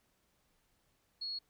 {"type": "tone", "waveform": "sine", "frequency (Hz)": 4328, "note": "C#8", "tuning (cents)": -42, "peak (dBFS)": -37, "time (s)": [1.21, 1.39], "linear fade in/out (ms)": 10, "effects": ["pink hiss -75 dBFS RMS until 1.49 s"]}